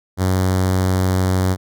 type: tone with notch filter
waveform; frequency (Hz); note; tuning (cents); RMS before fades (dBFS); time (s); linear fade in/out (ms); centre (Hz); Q
sawtooth; 93.2; F#2; +13; -17; 0.17-1.57; 50; 2600; 1.4
effects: none